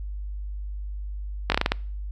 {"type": "slowing click train", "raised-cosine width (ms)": 0.3, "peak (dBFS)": -4, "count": 7, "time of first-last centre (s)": [1.5, 1.72], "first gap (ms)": 20, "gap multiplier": 1.24, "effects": ["noise-tail reverb RT60 0.5 s tail -26 dB re dry", "added 50 Hz sine -30 dBFS peak until 2.11 s"]}